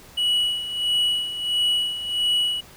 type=tone with tremolo; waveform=triangle; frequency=2932 Hz; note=F#7; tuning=16 cents flat; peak=-16 dBFS; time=0.17-2.61 s; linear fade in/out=10 ms; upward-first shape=sine; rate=1.5 Hz; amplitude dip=70%; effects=pink hiss -47 dBFS RMS until 2.76 s